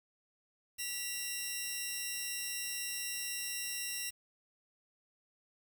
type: tone pair together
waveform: 10% pulse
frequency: 1950 / 2756 Hz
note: B6 / F7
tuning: -23 / -24 cents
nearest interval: tritone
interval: 599 cents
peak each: -34 / -29 dBFS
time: 0.78-4.11 s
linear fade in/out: 20 ms
effects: 9-bit